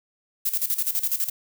violet noise with tremolo, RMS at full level -23 dBFS, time 0.45-1.3 s, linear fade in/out 10 ms, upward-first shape square, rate 12 Hz, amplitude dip 75%, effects none

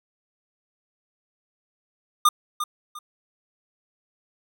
square tone with echo, 1211 Hz, D#6, 47 cents flat, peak -14 dBFS, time 2.25-2.29 s, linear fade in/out 5 ms, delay 350 ms, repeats 2, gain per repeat -11 dB, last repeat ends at 2.99 s, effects none

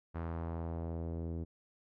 sawtooth tone with low-pass filter sweep, 83 Hz, E2, 12 cents sharp, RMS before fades -39 dBFS, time 0.14-1.45 s, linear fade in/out 20 ms, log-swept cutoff 1400 to 360 Hz, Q 1.3, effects none

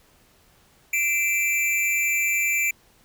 square tone with amplitude modulation, 2349 Hz, D7, in tune, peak -18 dBFS, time 0.93-2.71 s, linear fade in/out 5 ms, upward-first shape sine, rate 290 Hz, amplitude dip 65%, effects pink hiss -58 dBFS RMS until 3.04 s

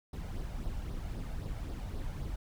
brown noise with flanger, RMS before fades -38 dBFS, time 0.13-2.36 s, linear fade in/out 5 ms, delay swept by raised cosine 0.2 to 1.4 ms, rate 3.8 Hz, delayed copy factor +0.5, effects none

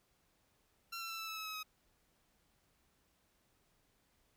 15% pulse tone with pitch steps, 1363 / 1348.9 / 1334.9 / 1321.1 / 1307.5 / 1294 / 1280.6 / 1267.3 Hz, F6 / E6 / E6 / E6 / E6 / E6 / D#6 / D#6, -43 / +39 / +21 / +3 / -15 / -32 / +49 / +31 cents, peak -35 dBFS, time 0.92-1.632 s, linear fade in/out 10 ms, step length 89 ms, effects pink hiss -75 dBFS RMS until 4.36 s

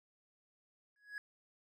triangle tone with exponential growth, 1672 Hz, G#6, 11 cents sharp, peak -36 dBFS, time 0.96-1.18 s, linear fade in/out 1 ms, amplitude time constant 47 ms, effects none

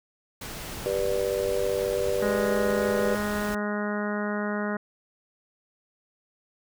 pink noise, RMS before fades -37 dBFS, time 0.41-3.55 s, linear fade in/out 5 ms
sine chord, G major, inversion none, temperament just, 392 / 490 / 588 Hz, G4 / B4 / D5, 0 / -14 / +2 cents, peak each -29 / -27 / -29 dBFS, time 0.86-3.15 s, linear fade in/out 0 ms
harmonic tone, 207.7 Hz, G#3, in tune, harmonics 1 / 2 / 3 / 4 / 5 / 6 / 7 / 8 / 9, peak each -29 / -34 / -34 / -40 / -39 / -39 / -36 / -43 / -39 dBFS, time 2.22-4.77 s, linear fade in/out 5 ms
effects none

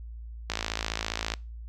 click train, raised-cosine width 0.2 ms, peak -11 dBFS, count 47, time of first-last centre 0.5-1.338 s, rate 54.9 Hz, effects noise-tail reverb RT60 0.3 s tail -25 dB re dry + added 57 Hz sine -38 dBFS peak until 1.68 s

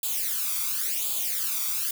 blue noise with flanger, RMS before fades -28 dBFS, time 0.03-1.91 s, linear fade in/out 2 ms, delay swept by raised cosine 0.26 to 0.87 ms, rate 0.93 Hz, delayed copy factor +0.8, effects none

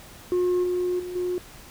sine tone with level steps, 359.4 Hz, F4, 50 cents sharp, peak -17 / -21 / -31 / -23 dBFS, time 0.32-1.38 s, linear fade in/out 0 ms, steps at 0.63 / 0.99 / 1.15 s, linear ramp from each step 10 ms, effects tanh soft clip ceiling -19 dBFS + pink hiss -46 dBFS RMS until 1.7 s

